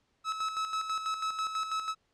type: tone with tremolo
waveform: 45% pulse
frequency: 1296 Hz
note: E6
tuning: 30 cents flat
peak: -29 dBFS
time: 0.24-1.95 s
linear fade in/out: 50 ms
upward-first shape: square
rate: 6.1 Hz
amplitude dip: 55%
effects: pink hiss -74 dBFS RMS until 2.13 s + low-pass 6000 Hz 12 dB/octave